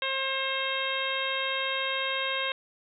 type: harmonic tone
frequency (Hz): 534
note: C5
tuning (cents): +35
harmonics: 1 / 2 / 3 / 4 / 5 / 6 / 7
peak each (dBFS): -35 / -35 / -35 / -35 / -35 / -35 / -35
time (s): 0.02-2.52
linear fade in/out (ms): 2
effects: none